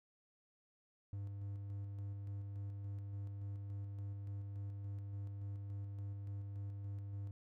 triangle tone with tremolo, 100 Hz, G2, 35 cents sharp, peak -39 dBFS, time 1.13-7.31 s, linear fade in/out 0 ms, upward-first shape square, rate 3.5 Hz, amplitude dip 25%, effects none

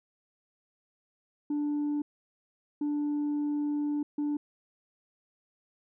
sine tone bursts at uneven times, 293.7 Hz, D4, in tune, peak -25 dBFS, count 3, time 1.5-2.02 / 2.81-4.03 / 4.18-4.37 s, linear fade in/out 5 ms, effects tanh soft clip ceiling -26 dBFS

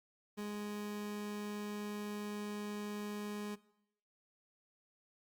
30% pulse tone, 207.7 Hz, G#3, in tune, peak -37 dBFS, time 0.37-3.56 s, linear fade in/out 20 ms, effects noise-tail reverb RT60 0.8 s tail -20 dB re dry + Opus 48 kbps

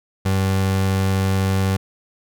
30% pulse tone, 96 Hz, G2, 36 cents flat, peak -14 dBFS, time 0.25-1.77 s, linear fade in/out 10 ms, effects none

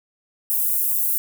pink high-pass noise, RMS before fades -21 dBFS, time 0.5-1.18 s, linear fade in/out 0 ms, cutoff 12000 Hz, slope 24 dB/octave, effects none

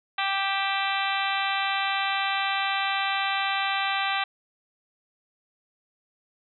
harmonic tone with a mistuned harmonic, 392 Hz, G4, in tune, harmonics 2 / 3 / 4 / 5 / 6 / 7 / 8 / 9 / 10, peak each -29 / -31 / -32 / -33 / -34 / -34 / -35 / -36 / -36 dBFS, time 0.18-4.24 s, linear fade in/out 5 ms, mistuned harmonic 7, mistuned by -46 cents, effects none

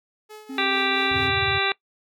sawtooth tone with tremolo, 427.6 Hz, A4, 49 cents flat, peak -34 dBFS, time 0.29-1.29 s, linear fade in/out 20 ms, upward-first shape triangle, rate 4.5 Hz, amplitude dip 65%
triangle tone with vibrato, 266.4 Hz, C4, 31 cents sharp, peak -29 dBFS, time 0.49-1.31 s, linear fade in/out 10 ms, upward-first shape sine, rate 2.1 Hz, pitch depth 15 cents each way
harmonic tone, 392 Hz, G4, in tune, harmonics 1 / 2 / 3 / 4 / 5 / 6 / 7 / 9 / 10, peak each -29 / -29 / -29 / -29 / -29 / -29 / -29 / -29 / -29 dBFS, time 0.58-1.72 s, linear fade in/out 2 ms
triangle chord, E diminished seventh, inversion none, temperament equal, 82.41 / 98 / 116.54 / 138.59 Hz, E2 / G2 / Bb2 / Db3, 0 / 0 / 0 / 0 cents, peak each -34 dBFS, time 1.11-1.59 s, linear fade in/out 10 ms
effects noise-tail reverb RT60 0.1 s tail -21 dB re dry

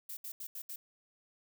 violet noise bursts at uneven times, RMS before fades -43 dBFS, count 5, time 0.09-0.17 / 0.24-0.32 / 0.4-0.47 / 0.55-0.62 / 0.69-0.76 s, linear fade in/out 5 ms, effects none

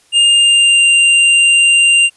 square tone with pitch glide, 2814 to 2785 Hz, F7 to F7, +12 to -5 cents, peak -7 dBFS, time 0.12-2.1 s, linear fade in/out 50 ms, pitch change -17 cents, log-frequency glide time 0.25-0.84 s, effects white hiss -51 dBFS RMS until 2.16 s + resampled to 24000 Hz

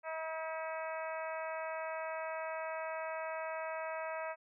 harmonic tone with a mistuned harmonic, 320 Hz, D#4, 49 cents sharp, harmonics 2 / 3 / 4 / 5 / 6 / 7 / 8, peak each -40 / -44 / -46 / -48 / -50 / -51 / -52 dBFS, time 0.03-4.36 s, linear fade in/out 50 ms, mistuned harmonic 6, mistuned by +21 cents, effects none

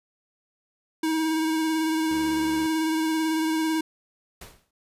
square tone with vibrato, 318.1 Hz, D#4, 38 cents sharp, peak -23 dBFS, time 1.03-3.81 s, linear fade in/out 5 ms, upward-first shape sine, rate 18 Hz, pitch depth 22 cents each way
10% pulse tone, 73.42 Hz, D2, in tune, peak -31 dBFS, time 2.1-2.67 s, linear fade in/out 10 ms
pink noise with exponential decay, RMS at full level -38 dBFS, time 4.41-4.71 s, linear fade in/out 5 ms, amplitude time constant 65 ms
effects resampled to 32000 Hz

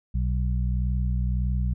harmonic tone, 61.74 Hz, B1, in tune, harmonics 1 / 2 / 3, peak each -23 / -29 / -33 dBFS, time 0.14-1.74 s, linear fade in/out 10 ms, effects none

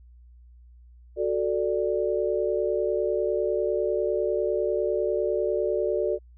sine chord, D major, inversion first, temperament equal, 370 / 440 / 587.3 Hz, F#4 / A4 / D5, 0 / 0 / 0 cents, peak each -27 dBFS, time 1.16-6.19 s, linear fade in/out 50 ms, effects added 60 Hz sine -48 dBFS peak until 6.37 s

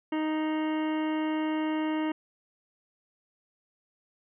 harmonic tone, 311.1 Hz, D#4, in tune, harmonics 1 / 2 / 3 / 4 / 5 / 6 / 7 / 9 / 10, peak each -27 / -38 / -37 / -44 / -47 / -44 / -45 / -46 / -53 dBFS, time 0.12-2.12 s, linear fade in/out 5 ms, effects none

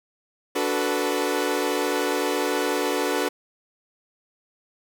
sawtooth chord, B minor seventh, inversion first, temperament equal with one note detuned, 291.1 / 370 / 440 / 493.9 Hz, D4 / F#4 / A4 / B4, -15 / 0 / 0 / 0 cents, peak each -24 dBFS, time 0.55-3.29 s, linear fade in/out 10 ms, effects none

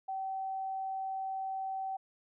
sine tone, 768 Hz, G5, 36 cents flat, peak -34 dBFS, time 0.08-1.97 s, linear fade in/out 10 ms, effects none

